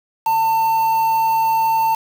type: tone with quantisation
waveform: triangle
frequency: 897 Hz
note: A5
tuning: 33 cents sharp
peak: -12 dBFS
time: 0.26-1.95 s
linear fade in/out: 5 ms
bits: 5
effects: none